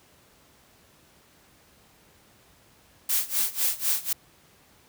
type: noise with tremolo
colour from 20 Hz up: blue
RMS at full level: -23 dBFS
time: 3.09-4.13 s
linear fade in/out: 5 ms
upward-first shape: sine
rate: 4 Hz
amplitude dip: 90%
effects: pink hiss -58 dBFS RMS until 4.88 s + high-pass 60 Hz 12 dB/octave